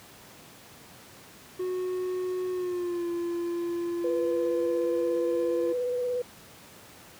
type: tone with pitch glide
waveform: triangle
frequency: 366.6 to 344 Hz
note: F#4 to F4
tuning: -16 to -26 cents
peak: -26 dBFS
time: 1.59-5.73 s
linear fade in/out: 10 ms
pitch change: -110 cents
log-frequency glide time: 2.51-3.06 s
type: tone with vibrato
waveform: sine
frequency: 493.9 Hz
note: B4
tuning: in tune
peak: -26 dBFS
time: 4.04-6.22 s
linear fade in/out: 5 ms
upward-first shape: square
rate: 17 Hz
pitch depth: 17 cents each way
effects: pink hiss -50 dBFS RMS until 7.19 s + high-pass 100 Hz 12 dB/octave